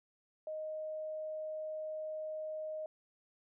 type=tone; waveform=sine; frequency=622.3 Hz; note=D#5; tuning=in tune; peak=-38 dBFS; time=0.47-2.86 s; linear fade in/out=2 ms; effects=none